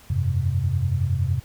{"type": "chord", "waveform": "sine", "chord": "F suspended second", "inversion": "none", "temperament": "equal", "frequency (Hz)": [87.31, 98, 130.81], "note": ["F2", "G2", "C3"], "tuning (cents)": [0, 0, 0], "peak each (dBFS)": -24, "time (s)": [0.1, 1.4], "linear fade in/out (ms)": 5, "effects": ["pink hiss -50 dBFS RMS until 1.44 s"]}